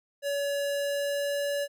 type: tone with pitch glide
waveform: square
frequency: 567 to 570.9 Hz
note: C#5 to D5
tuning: +39 to -49 cents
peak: -28 dBFS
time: 0.22-1.68 s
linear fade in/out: 50 ms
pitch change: +12 cents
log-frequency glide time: 0.63-1.48 s
effects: none